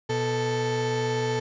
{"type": "tone pair together", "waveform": "35% pulse", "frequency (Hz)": [123.47, 440], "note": ["B2", "A4"], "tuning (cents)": [0, 0], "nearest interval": "octave + minor seventh", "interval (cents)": 2200, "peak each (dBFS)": [-27, -24], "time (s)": [0.09, 1.4], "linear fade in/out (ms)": 10, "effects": ["resampled to 16000 Hz"]}